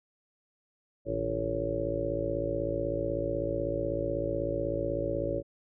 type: harmonic tone with a mistuned harmonic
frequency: 56.1 Hz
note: A1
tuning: 34 cents sharp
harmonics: 1 / 2 / 3 / 5 / 6 / 7 / 8 / 9 / 10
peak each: -39 / -39 / -42 / -40 / -36 / -40 / -37 / -42 / -32 dBFS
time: 1.05-5.43 s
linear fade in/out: 50 ms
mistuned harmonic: 3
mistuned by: -130 cents
effects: none